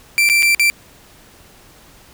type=tone with dropouts; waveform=40% pulse; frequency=2349 Hz; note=D7; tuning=in tune; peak=-10 dBFS; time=0.18-0.7 s; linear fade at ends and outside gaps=0 ms; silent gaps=0.29-0.298 / 0.424-0.429 / 0.548-0.596 s; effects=pink hiss -46 dBFS RMS until 2.13 s